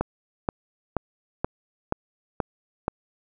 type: click train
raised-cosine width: 1 ms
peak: -9 dBFS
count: 7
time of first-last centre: 0.01-2.881 s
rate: 2.09 Hz
effects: none